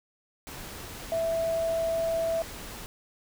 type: tone in noise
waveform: sine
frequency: 659.3 Hz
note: E5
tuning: in tune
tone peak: -25 dBFS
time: 1.12-2.42 s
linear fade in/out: 0 ms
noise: pink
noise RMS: -41 dBFS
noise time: 0.47-2.86 s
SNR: +13 dB
effects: none